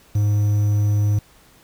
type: tone with quantisation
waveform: triangle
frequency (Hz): 103.83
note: G#2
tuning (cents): 0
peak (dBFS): -13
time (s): 0.15-1.19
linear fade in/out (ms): 5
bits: 7
effects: pink hiss -52 dBFS RMS until 1.63 s